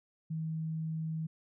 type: tone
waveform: sine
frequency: 159.7 Hz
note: D#3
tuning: 45 cents sharp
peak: -33 dBFS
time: 0.3-1.27 s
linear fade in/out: 10 ms
effects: none

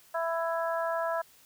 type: harmonic tone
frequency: 331.5 Hz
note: E4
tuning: 10 cents sharp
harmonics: 2 / 3 / 4 / 5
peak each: -30 / -34 / -36 / -38 dBFS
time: 0.14-1.22 s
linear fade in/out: 10 ms
effects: white hiss -59 dBFS RMS until 1.45 s

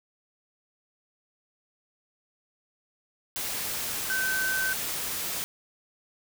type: tone in noise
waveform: sine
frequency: 1534 Hz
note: G6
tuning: 38 cents flat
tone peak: -26 dBFS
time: 4.1-4.73 s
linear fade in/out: 0 ms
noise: white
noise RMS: -32 dBFS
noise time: 3.36-5.44 s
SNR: +3 dB
effects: none

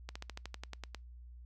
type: slowing click train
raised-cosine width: 0.2 ms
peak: -25 dBFS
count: 11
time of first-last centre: 0.09-0.947 s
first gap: 65 ms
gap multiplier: 1.06
effects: noise-tail reverb RT60 0.2 s tail -26 dB re dry + added 60 Hz sine -49 dBFS peak until 1.45 s

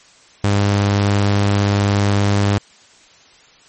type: tone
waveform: sawtooth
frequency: 101.1 Hz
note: G#2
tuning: 46 cents flat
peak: -9 dBFS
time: 0.44-2.58 s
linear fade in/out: 0 ms
effects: white hiss -48 dBFS RMS until 3.68 s + MP3 32 kbps

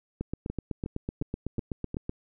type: two click trains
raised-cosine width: 3 ms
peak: -18 / -20 dBFS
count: 16 / 5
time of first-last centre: 0.21-2.094 / 0.5-1.944 s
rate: 7.96 / 2.77 Hz
effects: none

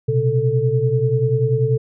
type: tone cluster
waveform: sine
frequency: 122.3 / 132.6 / 441.7 Hz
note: B2 / C3 / A4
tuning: -16 / +23 / +7 cents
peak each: -19 dBFS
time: 0.08-1.78 s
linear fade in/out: 10 ms
effects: none

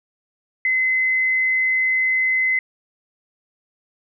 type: tone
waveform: sine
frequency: 2045 Hz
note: C7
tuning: 40 cents flat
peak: -16 dBFS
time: 0.65-2.59 s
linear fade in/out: 2 ms
effects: none

